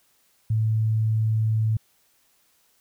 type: tone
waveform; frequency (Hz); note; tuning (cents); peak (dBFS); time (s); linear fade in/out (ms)
sine; 110; A2; 0; -19; 0.5-1.77; 5
effects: white hiss -64 dBFS RMS until 2.8 s